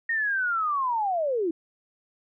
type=linear sweep; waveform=sine; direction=down; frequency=1864.7 to 311.1 Hz; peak=-23 dBFS; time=0.09-1.51 s; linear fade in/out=5 ms; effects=none